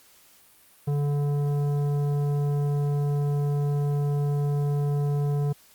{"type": "tone with tanh clipping", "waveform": "sine", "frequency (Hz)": 144.4, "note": "D3", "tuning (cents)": -29, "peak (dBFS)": -24, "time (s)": [0.87, 5.53], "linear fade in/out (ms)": 10, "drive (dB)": 12, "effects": ["white hiss -56 dBFS RMS until 5.74 s", "Opus 48 kbps"]}